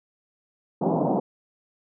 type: band-pass noise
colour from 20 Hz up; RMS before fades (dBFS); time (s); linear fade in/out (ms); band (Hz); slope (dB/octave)
pink; -23; 0.81-1.2; 10; 150 to 910; 48
effects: none